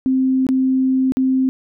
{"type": "tone with dropouts", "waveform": "sine", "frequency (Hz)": 261.6, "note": "C4", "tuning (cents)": 0, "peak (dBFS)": -13, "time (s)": [0.06, 1.49], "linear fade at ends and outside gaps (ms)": 0, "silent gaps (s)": [[0.467, 0.489], [1.121, 1.17]], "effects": []}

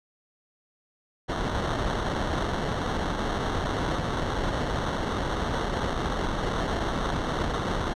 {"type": "noise with sample-and-hold", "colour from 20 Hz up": "pink", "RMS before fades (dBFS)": -28, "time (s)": [1.28, 7.94], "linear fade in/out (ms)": 20, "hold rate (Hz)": 2450, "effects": ["low-pass 5000 Hz 12 dB/octave"]}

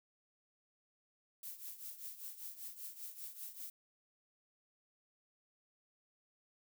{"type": "noise with tremolo", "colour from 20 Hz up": "violet", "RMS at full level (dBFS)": -45, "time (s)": [1.43, 3.7], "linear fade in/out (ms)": 2, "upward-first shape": "triangle", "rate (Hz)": 5.1, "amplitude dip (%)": 80, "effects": []}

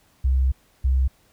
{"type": "tone pair in turn", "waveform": "sine", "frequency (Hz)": [65.41, 65.41], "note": ["C2", "C2"], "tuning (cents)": [0, 0], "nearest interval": "unison", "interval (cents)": 0, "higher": "neither", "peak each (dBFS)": -16, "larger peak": "neither", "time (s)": [[0.24, 0.52], [0.84, 1.08]], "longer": "first", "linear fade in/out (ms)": 10, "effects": ["pink hiss -60 dBFS RMS until 1.32 s"]}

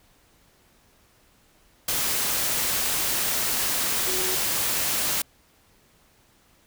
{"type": "tone in noise", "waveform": "sine", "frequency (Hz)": 370, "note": "F#4", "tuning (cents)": 0, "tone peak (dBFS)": -32, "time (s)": [4.07, 4.35], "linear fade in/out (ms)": 5, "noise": "white", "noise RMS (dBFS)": -25, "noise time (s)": [1.88, 5.22], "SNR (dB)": -10, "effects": ["pink hiss -60 dBFS RMS until 6.66 s"]}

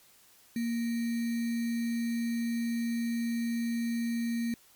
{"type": "tone with sample-and-hold", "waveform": "sine", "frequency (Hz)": 233.1, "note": "A#3", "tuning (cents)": 0, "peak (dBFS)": -28, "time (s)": [0.56, 4.54], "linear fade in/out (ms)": 2, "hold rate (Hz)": 2100, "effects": ["white hiss -60 dBFS RMS until 4.75 s", "MP3 96 kbps"]}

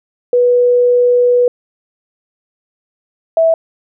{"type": "tone pair in turn", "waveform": "sine", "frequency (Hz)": [489.7, 653.7], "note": ["B4", "E5"], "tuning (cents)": [-15, -15], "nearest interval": "perfect fourth", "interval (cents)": 500, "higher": "second", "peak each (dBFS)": -7, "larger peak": "neither", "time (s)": [[0.33, 1.48], [3.37, 3.54]], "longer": "first", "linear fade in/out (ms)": 2, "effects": []}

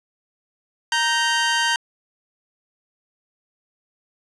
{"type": "tone pair together", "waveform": "20% pulse", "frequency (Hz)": [932.3, 1555.4], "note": ["A#5", "G6"], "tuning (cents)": [0, -14], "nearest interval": "major sixth", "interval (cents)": 886, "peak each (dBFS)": -16, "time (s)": [0.92, 1.76], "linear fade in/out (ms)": 2, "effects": ["resampled to 22050 Hz", "8-bit"]}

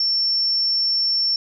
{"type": "tone", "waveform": "sine", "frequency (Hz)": 5420, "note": "E8", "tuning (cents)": 47, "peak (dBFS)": -17, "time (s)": [0, 1.36], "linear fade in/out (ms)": 2, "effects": []}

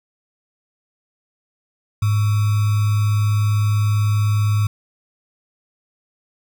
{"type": "tone with sample-and-hold", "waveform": "sine", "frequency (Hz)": 104.7, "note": "G#2", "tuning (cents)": 15, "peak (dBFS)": -14, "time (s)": [2.02, 4.67], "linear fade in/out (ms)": 5, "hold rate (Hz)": 1225, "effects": []}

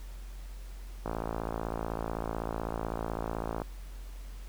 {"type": "click train", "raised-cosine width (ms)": 1, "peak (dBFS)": -19, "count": 144, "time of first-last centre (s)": [1.06, 3.618], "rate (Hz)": 55.9, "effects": ["added 45 Hz sine -40 dBFS peak until 4.48 s", "pink hiss -56 dBFS RMS until 4.48 s"]}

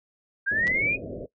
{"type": "linear sweep", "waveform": "sine", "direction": "up", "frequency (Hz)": [1568, 2489], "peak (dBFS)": -22, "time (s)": [0.46, 0.97], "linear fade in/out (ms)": 20}
{"type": "low-pass noise", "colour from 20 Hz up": "white", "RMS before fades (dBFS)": -36, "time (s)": [0.51, 1.26], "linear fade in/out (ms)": 5, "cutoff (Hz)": 630, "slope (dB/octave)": 96}
{"type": "clicks", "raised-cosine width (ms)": 0.2, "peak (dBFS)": -20, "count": 2, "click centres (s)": [0.67, 0.678]}
{"effects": ["noise-tail reverb RT60 0.1 s tail -17 dB re dry"]}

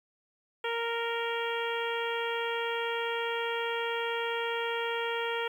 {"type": "harmonic tone", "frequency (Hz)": 464.8, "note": "A#4", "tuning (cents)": -5, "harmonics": [1, 2, 3, 4, 5, 6, 7], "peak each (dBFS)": [-33, -36, -38, -39, -40, -41, -41], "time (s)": [0.64, 5.48], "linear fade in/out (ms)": 5, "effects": ["10-bit"]}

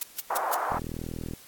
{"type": "noise bursts", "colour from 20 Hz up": "blue", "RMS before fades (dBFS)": -28, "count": 4, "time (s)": [0.01, 0.548], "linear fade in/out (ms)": 5, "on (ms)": 22, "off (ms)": 150}
{"type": "band-pass noise", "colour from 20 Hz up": "pink", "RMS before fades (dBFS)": -29, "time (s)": [0.3, 0.79], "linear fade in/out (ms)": 5, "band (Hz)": [670, 1200], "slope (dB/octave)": 24}
{"type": "click train", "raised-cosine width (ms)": 3, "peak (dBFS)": -22, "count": 26, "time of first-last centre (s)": [0.72, 1.336], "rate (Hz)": 40.6}
{"effects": ["white hiss -51 dBFS RMS until 1.47 s", "AAC 64 kbps"]}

